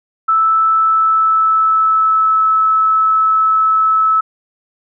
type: tone with pitch glide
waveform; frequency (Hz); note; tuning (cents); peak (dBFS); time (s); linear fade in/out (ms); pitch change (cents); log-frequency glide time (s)
sine; 1315 to 1302.2; E6 to E6; -5 to -22; -9; 0.28-4.21; 10; -17; 0.7-2.45
effects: none